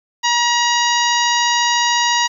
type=harmonic tone; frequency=954 Hz; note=A#5; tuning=40 cents sharp; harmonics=1 / 2 / 3 / 4 / 5 / 6 / 7; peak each=-17 / -20 / -22 / -23 / -24 / -25 / -25 dBFS; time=0.23-2.28 s; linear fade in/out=20 ms; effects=8-bit